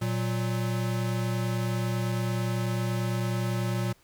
square tone pair together, 117.46 / 185.9 Hz, A#2 / F#3, +14 / +8 cents, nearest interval minor sixth, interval 794 cents, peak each -28 / -33 dBFS, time 0.01-3.93 s, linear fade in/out 10 ms, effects pink hiss -62 dBFS RMS until 4.03 s

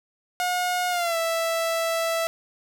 sawtooth tone with pitch glide, 720 to 660.2 Hz, F#5 to E5, -47 to +2 cents, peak -19 dBFS, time 0.4-2.27 s, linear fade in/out 0 ms, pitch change -151 cents, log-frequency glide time 0.9-1.17 s, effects none

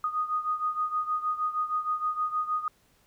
sine beating tone pair, 1238 / 1244.4 Hz, D#6 / D#6, -9 / 0 cents, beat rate 6.4 Hz, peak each -28 / -32 dBFS, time 0.04-2.68 s, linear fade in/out 2 ms, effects pink hiss -65 dBFS RMS until 3.06 s

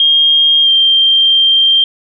sine tone with pitch glide, 3228 to 3171 Hz, G#7 to G7, -50 to +19 cents, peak -6 dBFS, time 0-1.84 s, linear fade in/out 2 ms, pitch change -31 cents, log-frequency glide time 0.63-0.69 s, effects none

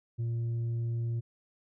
sine tone with tanh clipping, 116.54 Hz, A#2, in tune, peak -30 dBFS, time 0.18-1.21 s, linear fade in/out 20 ms, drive 3 dB, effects none

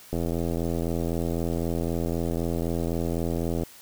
click train, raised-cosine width 2 ms, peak -15 dBFS, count 295, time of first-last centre 0.13-3.634 s, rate 83.9 Hz, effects white hiss -49 dBFS RMS until 3.81 s

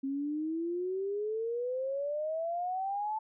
sine exponential sweep, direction up, 267.6 to 880 Hz, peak -31 dBFS, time 0.03-3.19 s, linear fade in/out 10 ms, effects none

